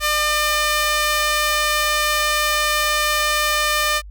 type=tone with high-pass filter; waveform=sawtooth; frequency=601 Hz; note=D5; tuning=40 cents sharp; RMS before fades=-19 dBFS; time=0-4.02 s; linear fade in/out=50 ms; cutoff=1300 Hz; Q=0.92; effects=added 50 Hz sine -34 dBFS peak until 4.1 s + Opus 48 kbps